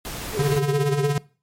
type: noise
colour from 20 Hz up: pink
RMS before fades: -32 dBFS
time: 0.05-0.58 s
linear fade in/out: 0 ms
type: tone with vibrato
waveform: sine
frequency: 416.2 Hz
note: G#4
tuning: 4 cents sharp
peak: -23 dBFS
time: 0.32-1.13 s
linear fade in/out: 50 ms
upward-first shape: square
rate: 9.7 Hz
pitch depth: 77 cents each way
type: tone with tremolo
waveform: square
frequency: 144.1 Hz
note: D3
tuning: 33 cents flat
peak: -18 dBFS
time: 0.39-1.18 s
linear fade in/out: 2 ms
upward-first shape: sine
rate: 17 Hz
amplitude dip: 60%
effects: noise-tail reverb RT60 0.4 s tail -22 dB re dry + MP3 64 kbps